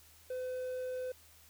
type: tone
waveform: triangle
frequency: 508 Hz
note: B4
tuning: 49 cents sharp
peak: -34 dBFS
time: 0.3-1.12 s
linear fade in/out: 5 ms
effects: added 79 Hz sine -65 dBFS peak until 1.49 s + white hiss -61 dBFS RMS until 1.49 s